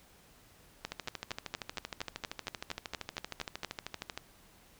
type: two click trains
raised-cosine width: 0.2 ms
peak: -18 / -20 dBFS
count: 13 / 43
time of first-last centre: 0.85-3.647 / 0.92-4.176 s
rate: 4.29 / 12.9 Hz
effects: pink hiss -61 dBFS RMS until 4.79 s